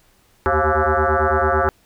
sine tone with frequency modulation, 392 Hz, G4, in tune, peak -14 dBFS, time 0.46-1.69 s, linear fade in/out 0 ms, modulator 155 Hz, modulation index 7.3, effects pink hiss -57 dBFS RMS until 1.85 s

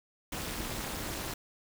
pink noise with amplitude modulation, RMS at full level -33 dBFS, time 0.32-1.34 s, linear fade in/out 5 ms, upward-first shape sine, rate 265 Hz, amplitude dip 100%, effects none

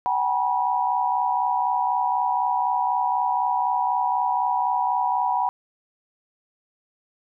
sine tone cluster, 758 / 822 / 971 Hz, F#5 / G#5 / B5, +42 / -18 / -30 cents, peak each -25 / -27 / -22 dBFS, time 0.06-5.49 s, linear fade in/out 0 ms, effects none

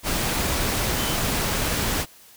sine tone in noise, 3058 Hz, G7, 44 cents flat, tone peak -32 dBFS, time 0.96-1.18 s, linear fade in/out 50 ms, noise pink, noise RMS -24 dBFS, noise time 0.03-2.06 s, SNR -11 dB, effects white hiss -50 dBFS RMS until 2.36 s

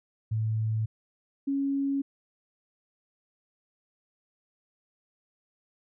sine tone pair in turn, 110 / 276.7 Hz, A2 / C#4, 0 / -3 cents, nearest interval octave + major third, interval 1597 cents, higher second, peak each -25 dBFS, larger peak neither, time 0.31-0.86 / 1.47-2.02 s, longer neither, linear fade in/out 10 ms, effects none

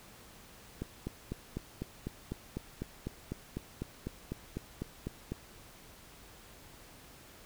click train, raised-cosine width 3 ms, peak -23 dBFS, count 19, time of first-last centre 0.82-5.32 s, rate 4 Hz, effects pink hiss -55 dBFS RMS until 7.45 s

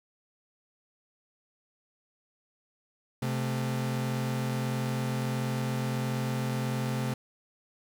40% pulse tone pair together, 130 / 218.5 Hz, C3 / A3, -11 / -12 cents, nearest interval major sixth, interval 899 cents, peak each -29 / -33 dBFS, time 3.22-7.14 s, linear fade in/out 5 ms, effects 10-bit

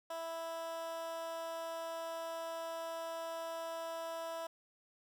15% pulse tone with high-pass filter, 329.6 Hz, E4, in tune, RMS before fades -42 dBFS, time 0.1-4.47 s, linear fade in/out 5 ms, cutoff 670 Hz, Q 2.4, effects none

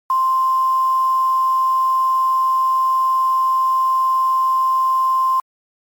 sine tone with quantisation, 1046.5 Hz, C6, in tune, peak -13 dBFS, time 0.1-5.4 s, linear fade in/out 2 ms, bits 6, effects MP3 96 kbps

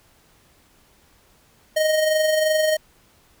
square tone with amplitude modulation, 622.3 Hz, D#5, in tune, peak -16 dBFS, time 1.76-2.77 s, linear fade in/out 10 ms, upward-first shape sine, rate 22.9 Hz, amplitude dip 40%, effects pink hiss -57 dBFS RMS until 3.4 s

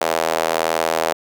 sawtooth tone with high-pass filter, 81.4 Hz, E2, 21 cents flat, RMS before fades -20 dBFS, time 0.01-1.13 s, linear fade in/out 5 ms, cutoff 600 Hz, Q 2, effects none

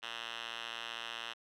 5% pulse tone with band-pass filter, 115.7 Hz, A#2, 13 cents flat, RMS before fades -43 dBFS, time 0.02-1.34 s, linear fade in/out 20 ms, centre 2600 Hz, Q 3.6, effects none

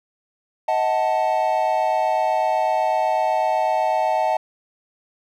triangle chord, D# diminished, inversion none, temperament equal with one note detuned, 632 / 740 / 880 Hz, D#5 / F#5 / A5, +27 / 0 / 0 cents, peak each -20 dBFS, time 0.68-4.37 s, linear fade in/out 5 ms, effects none

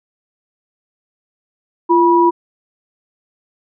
sine tone pair together, 344 / 973 Hz, F4 / B5, -26 / -26 cents, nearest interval octave + tritone, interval 1800 cents, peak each -11 dBFS, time 1.89-2.31 s, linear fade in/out 20 ms, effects none

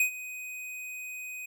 square tone with ADSR envelope, 2500 Hz, D#7, 8 cents sharp, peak -21 dBFS, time 0-1.46 s, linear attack 3 ms, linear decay 98 ms, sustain -17 dB, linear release 7 ms, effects none

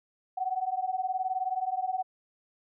sine beating tone pair, 740 / 759 Hz, F#5 / F#5, 0 / +44 cents, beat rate 19 Hz, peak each -31 dBFS, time 0.37-2.03 s, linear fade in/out 10 ms, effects none

